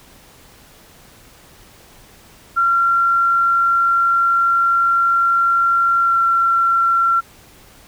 sine tone with pitch glide, 1372 to 1361.7 Hz, F6 to F6, -31 to -44 cents, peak -12 dBFS, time 2.56-7.21 s, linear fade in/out 20 ms, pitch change -13 cents, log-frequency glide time 6.02-6.16 s, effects pink hiss -46 dBFS RMS until 7.87 s

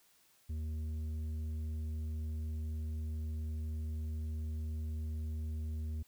sine tone with tanh clipping, 78 Hz, D#2, 5 cents sharp, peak -37 dBFS, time 0.49-6.03 s, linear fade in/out 10 ms, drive 7 dB, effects white hiss -68 dBFS RMS until 6.07 s

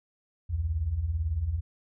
sine beating tone pair, 65 / 83 Hz, C2 / E2, -11 / +12 cents, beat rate 18 Hz, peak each -33 / -27 dBFS, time 0.49-1.61 s, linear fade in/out 20 ms, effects none

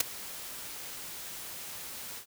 white noise with ADSR envelope, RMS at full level -22 dBFS, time 0-2.26 s, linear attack 6 ms, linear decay 9 ms, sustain -20 dB, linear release 88 ms, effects none

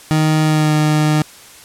30% pulse tone with pitch glide, 155.56 to 152.53 Hz, D#3 to D#3, 0 to -34 cents, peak -9 dBFS, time 0.11-1.22 s, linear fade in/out 0 ms, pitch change -34 cents, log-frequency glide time 0.43-0.73 s, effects white hiss -40 dBFS RMS until 1.64 s + low-pass 11000 Hz 12 dB/octave

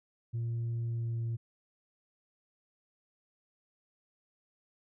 sine tone with pitch glide, 116.54 to 115.47 Hz, A#2 to A#2, 0 to -16 cents, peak -29 dBFS, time 0.33-1.37 s, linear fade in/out 20 ms, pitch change -16 cents, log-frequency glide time 0.84-1.19 s, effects tanh soft clip ceiling -30 dBFS

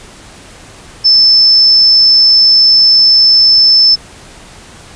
sine tone, 5274 Hz, E8, in tune, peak -3 dBFS, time 1.04-3.96 s, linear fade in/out 20 ms, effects pink hiss -35 dBFS RMS until 4.95 s + resampled to 22050 Hz

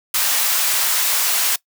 white high-pass noise, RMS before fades -18 dBFS, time 0.14-1.56 s, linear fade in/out 5 ms, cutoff 770 Hz, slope 12 dB/octave, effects noise-tail reverb RT60 0.1 s tail -21 dB re dry

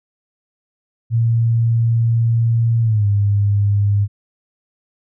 sine tone with pitch glide, 115.5 to 101.72 Hz, A#2 to G#2, -16 to -35 cents, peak -12 dBFS, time 1.1-4.08 s, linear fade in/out 50 ms, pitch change -219 cents, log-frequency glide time 2.82-3.06 s, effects none

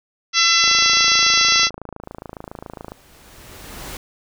harmonic tone, 673 Hz, E5, 36 cents sharp, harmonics 2 / 3 / 4 / 5 / 6 / 7 / 8 / 9, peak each -21 / -21 / -21 / -21 / -21 / -21 / -21 / -21 dBFS, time 0.33-1.7 s, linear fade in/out 50 ms
click train, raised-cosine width 1 ms, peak -18 dBFS, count 63, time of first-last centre 0.64-2.919 s, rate 27.2 Hz
pink noise with exponential growth, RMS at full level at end -31 dBFS, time 2.03-3.97 s, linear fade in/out 2 ms, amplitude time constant 420 ms
effects none

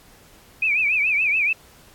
sine tone with vibrato, 2444 Hz, D#7, 32 cents flat, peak -17 dBFS, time 0.62-1.53 s, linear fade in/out 5 ms, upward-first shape triangle, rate 7 Hz, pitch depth 160 cents each way, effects pink hiss -51 dBFS RMS until 1.94 s + AAC 64 kbps

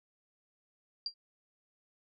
sine tone with exponential decay, 4748 Hz, D8, 18 cents sharp, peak -29 dBFS, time 1.06-1.14 s, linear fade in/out 2 ms, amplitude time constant 17 ms, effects none

